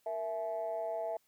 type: tone with amplitude modulation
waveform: sine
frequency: 659.3 Hz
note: E5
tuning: in tune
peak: -29 dBFS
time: 0.06-1.17 s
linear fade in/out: 5 ms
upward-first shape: sine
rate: 194 Hz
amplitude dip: 90%
effects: tanh soft clip ceiling -26 dBFS + white hiss -73 dBFS RMS until 1.27 s